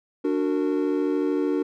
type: chord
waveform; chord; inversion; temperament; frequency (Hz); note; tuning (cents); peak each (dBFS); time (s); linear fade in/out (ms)
triangle; D augmented; none; just; 293.7 / 367.1 / 458.9; D4 / F#4 / A#4; 0 / -14 / -27; -22 / -24 / -26; 0.24-1.63; 10
effects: none